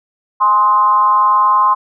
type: tone with frequency modulation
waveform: sine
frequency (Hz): 1046.5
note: C6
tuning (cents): 0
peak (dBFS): -8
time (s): 0.4-1.75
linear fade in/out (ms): 20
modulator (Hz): 212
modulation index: 0.57
effects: none